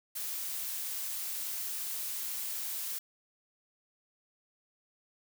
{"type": "noise", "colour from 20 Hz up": "blue", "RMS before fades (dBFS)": -37, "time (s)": [0.15, 2.99], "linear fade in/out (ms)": 10, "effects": []}